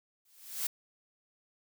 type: noise with exponential growth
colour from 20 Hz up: blue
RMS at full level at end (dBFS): -30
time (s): 0.25-0.67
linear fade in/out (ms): 5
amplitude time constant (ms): 91
effects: none